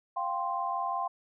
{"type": "chord", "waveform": "sine", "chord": "F suspended second", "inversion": "none", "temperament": "equal", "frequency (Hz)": [698.5, 784, 1046.5], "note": ["F5", "G5", "C6"], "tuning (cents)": [0, 0, 0], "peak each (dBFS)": [-35, -34, -32], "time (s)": [0.16, 1.08], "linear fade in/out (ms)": 10, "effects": []}